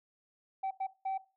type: tone bursts at uneven times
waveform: sine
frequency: 770 Hz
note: G5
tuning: 31 cents flat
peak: -29 dBFS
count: 3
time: 0.63-0.71 / 0.8-0.87 / 1.05-1.18 s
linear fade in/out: 10 ms
effects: noise-tail reverb RT60 0.3 s tail -17 dB re dry + tanh soft clip ceiling -30 dBFS